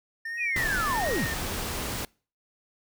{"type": "tone with vibrato", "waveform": "triangle", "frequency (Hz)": 1800, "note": "A6", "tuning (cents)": 39, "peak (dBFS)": -30, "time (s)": [0.25, 1.34], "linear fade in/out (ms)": 5, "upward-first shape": "sine", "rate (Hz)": 1.4, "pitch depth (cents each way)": 77}
{"type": "linear sweep", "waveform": "sine", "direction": "down", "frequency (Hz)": [2588, 31.2], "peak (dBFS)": -26, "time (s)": [0.37, 1.28], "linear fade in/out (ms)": 50}
{"type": "noise", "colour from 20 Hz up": "pink", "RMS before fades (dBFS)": -32, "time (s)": [0.56, 2.05], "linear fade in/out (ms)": 2}
{"effects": ["noise-tail reverb RT60 0.4 s tail -26 dB re dry"]}